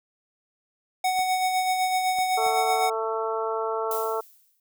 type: tone with tremolo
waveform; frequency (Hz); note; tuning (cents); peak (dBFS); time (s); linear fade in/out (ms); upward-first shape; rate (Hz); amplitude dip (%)
square; 744; F#5; +9; -21; 1.04-2.9; 5; sine; 7.9; 40
type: clicks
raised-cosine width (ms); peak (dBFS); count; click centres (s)
1; -29; 3; 1.192 / 2.187 / 2.465
type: harmonic tone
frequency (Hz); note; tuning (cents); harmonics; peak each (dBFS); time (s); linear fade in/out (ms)
222.6; A3; +20; 2 / 3 / 4 / 5 / 6; -28 / -32 / -32 / -34 / -33; 2.37-4.21; 10
type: noise with exponential decay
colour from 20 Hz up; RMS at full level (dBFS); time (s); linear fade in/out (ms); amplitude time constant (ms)
violet; -31; 3.91-4.6; 2; 150
effects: none